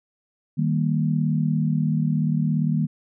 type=chord; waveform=sine; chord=Eb major; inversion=none; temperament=equal; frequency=155.56 / 196 / 233.1 Hz; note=Eb3 / G3 / Bb3; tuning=0 / 0 / 0 cents; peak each=-21 / -26 / -25 dBFS; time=0.57-2.87 s; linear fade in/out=20 ms; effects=none